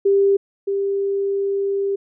sine tone pair in turn, 396.1 / 396.1 Hz, G4 / G4, +18 / +18 cents, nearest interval unison, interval 0 cents, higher neither, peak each -12 / -18 dBFS, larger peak first, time 0.05-0.37 / 0.67-1.96 s, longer second, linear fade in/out 10 ms, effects none

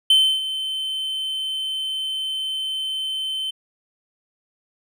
triangle tone with ADSR envelope, 3078 Hz, G7, 32 cents flat, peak -9 dBFS, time 0.1-3.51 s, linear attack 4 ms, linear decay 300 ms, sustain -13 dB, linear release 12 ms, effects none

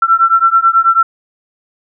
sine beating tone pair, 1343 / 1352.2 Hz, E6 / E6, +32 / +44 cents, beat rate 9.2 Hz, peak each -10 dBFS, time 0.02-1.03 s, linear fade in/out 5 ms, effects none

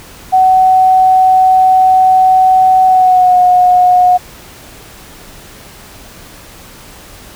sine tone with pitch glide, 750 to 724.9 Hz, F#5 to F#5, +23 to -36 cents, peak -4 dBFS, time 0.32-4.18 s, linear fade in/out 20 ms, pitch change -59 cents, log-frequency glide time 2.85-3.39 s, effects pink hiss -35 dBFS RMS until 7.35 s

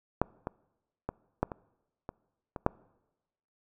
clicks, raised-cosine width 1 ms, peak -10 / -19 / -18 / -12 / -23 / -24 / -23 / -9 dBFS, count 8, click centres 0.216 / 0.471 / 1.09 / 1.43 / 1.518 / 2.091 / 2.562 / 2.664 s, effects noise-tail reverb RT60 1.0 s tail -24 dB re dry

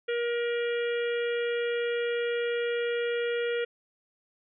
harmonic tone, 474.3 Hz, A#4, 30 cents sharp, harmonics 1 / 3 / 4 / 5 / 6 / 7, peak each -27 / -37 / -39 / -41 / -43 / -44 dBFS, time 0.08-3.65 s, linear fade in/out 10 ms, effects none

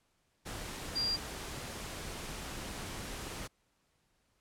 sine tone in noise, 4769 Hz, D8, 26 cents sharp, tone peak -30 dBFS, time 0.95-1.17 s, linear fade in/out 20 ms, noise pink, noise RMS -42 dBFS, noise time 0.45-3.48 s, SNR +9 dB, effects pink hiss -75 dBFS RMS until 4.4 s + low-pass 11000 Hz 12 dB/octave

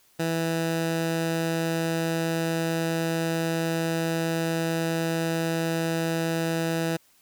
15% pulse tone, 164.5 Hz, E3, 3 cents flat, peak -18 dBFS, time 0.19-6.97 s, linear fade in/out 10 ms, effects white hiss -61 dBFS RMS until 7.21 s

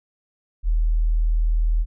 sine tone, 40.04 Hz, E1, 50 cents flat, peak -16 dBFS, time 0.63-1.86 s, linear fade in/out 50 ms, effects none

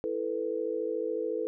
sine chord, E suspended fourth, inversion none, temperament equal, 329.6 / 440 / 493.9 Hz, E4 / A4 / B4, 0 / 0 / 0 cents, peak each -36 / -32 / -33 dBFS, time 0.04-1.47 s, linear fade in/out 0 ms, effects none

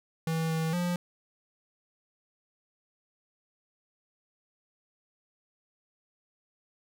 square tone with pitch steps, 162.2 / 161.2 / 176.2 Hz, E3 / E3 / F3, -28 / -38 / +16 cents, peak -28 dBFS, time 0.27-0.96 s, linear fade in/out 2 ms, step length 230 ms, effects none

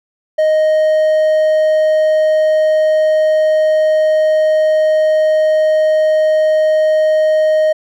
triangle tone, 622.3 Hz, D#5, in tune, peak -7 dBFS, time 0.38-7.73 s, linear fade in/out 10 ms, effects none

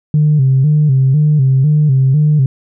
sine tone with vibrato, 141.7 Hz, C#3, 38 cents sharp, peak -6 dBFS, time 0.14-2.46 s, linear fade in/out 2 ms, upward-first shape square, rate 2 Hz, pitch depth 110 cents each way, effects tanh soft clip ceiling -3 dBFS

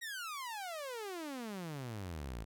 sawtooth exponential sweep, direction down, 1926 to 51.5 Hz, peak -37 dBFS, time 0.01-2.45 s, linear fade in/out 20 ms, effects none

